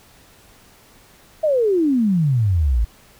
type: exponential sweep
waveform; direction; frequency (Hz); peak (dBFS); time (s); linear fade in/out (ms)
sine; down; 649 to 51.91; -14; 1.43-2.85; 10
effects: pink hiss -50 dBFS RMS until 3.19 s